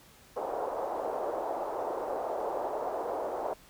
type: band-pass noise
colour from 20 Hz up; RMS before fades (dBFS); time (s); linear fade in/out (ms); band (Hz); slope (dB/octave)
pink; -34; 0.36-3.54; 10; 460 to 860; 24
effects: pink hiss -57 dBFS RMS until 3.69 s